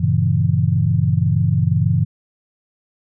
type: chord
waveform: sine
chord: G diminished seventh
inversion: none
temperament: equal with one note detuned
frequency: 96.26 / 116.54 / 138.59 / 164.81 Hz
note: G2 / Bb2 / Db3 / Fb3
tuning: -31 / 0 / 0 / 0 cents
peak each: -19 dBFS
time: 0-2.05 s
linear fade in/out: 10 ms
effects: none